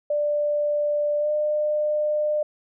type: tone with pitch glide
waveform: sine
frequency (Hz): 590 to 601.7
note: D5 to D5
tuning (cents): +8 to +42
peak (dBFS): -20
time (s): 0.1-2.43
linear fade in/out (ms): 5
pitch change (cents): +34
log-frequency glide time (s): 1.19-1.29
effects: none